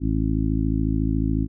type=harmonic tone; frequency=54 Hz; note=A1; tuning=32 cents flat; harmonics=1 / 2 / 3 / 4 / 5 / 6; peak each=-24 / -26 / -28 / -30 / -25 / -31 dBFS; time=0-1.48 s; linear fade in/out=50 ms; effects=none